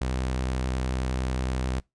sawtooth tone with vibrato, 64 Hz, C2, 38 cents flat, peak -22 dBFS, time 0.01-1.8 s, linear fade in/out 5 ms, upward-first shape sine, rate 11 Hz, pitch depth 20 cents each way, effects noise-tail reverb RT60 0.2 s tail -24 dB re dry + resampled to 22050 Hz

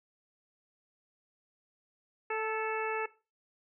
harmonic tone with a mistuned harmonic, 440 Hz, A4, in tune, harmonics 1 / 2 / 3 / 4 / 5 / 6, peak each -34 / -37 / -39 / -40 / -41 / -42 dBFS, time 2.3-3.06 s, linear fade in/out 5 ms, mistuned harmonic 4, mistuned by -26 cents, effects noise-tail reverb RT60 0.3 s tail -18 dB re dry

